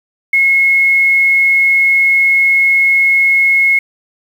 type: tone with quantisation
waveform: sine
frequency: 2172 Hz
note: C#7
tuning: 36 cents flat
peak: -7 dBFS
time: 0.33-3.79 s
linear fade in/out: 5 ms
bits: 6
effects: none